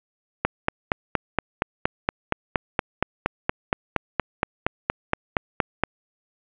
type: click train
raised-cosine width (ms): 0.5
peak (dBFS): -4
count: 24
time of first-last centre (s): 0.45-5.836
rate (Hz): 4.27
effects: resampled to 8000 Hz + 7-bit